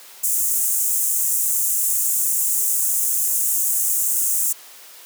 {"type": "high-pass noise", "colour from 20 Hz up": "pink", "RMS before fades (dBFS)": -20, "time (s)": [0.23, 4.53], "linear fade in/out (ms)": 10, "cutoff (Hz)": 6900, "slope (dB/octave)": 48, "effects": ["white hiss -43 dBFS RMS until 5.05 s", "high-pass 400 Hz 12 dB/octave"]}